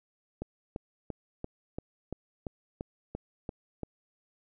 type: click train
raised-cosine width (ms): 2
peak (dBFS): -22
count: 11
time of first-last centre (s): 0.42-3.833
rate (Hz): 2.93
effects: none